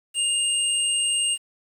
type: tone pair together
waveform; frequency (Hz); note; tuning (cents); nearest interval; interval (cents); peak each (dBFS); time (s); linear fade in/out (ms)
sine; 2825 / 8456; F7 / C9; +19 / +17; octave + perfect fifth; 1898; -23; 0.14-1.38; 50
effects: 8-bit